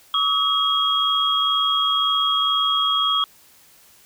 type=tone cluster; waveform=sine; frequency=1139 / 1281 / 3282 Hz; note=C#6 / E6 / G#7; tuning=+47 / -50 / -21 cents; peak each=-24 / -23 / -19 dBFS; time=0.14-3.24 s; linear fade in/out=2 ms; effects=white hiss -52 dBFS RMS until 4.05 s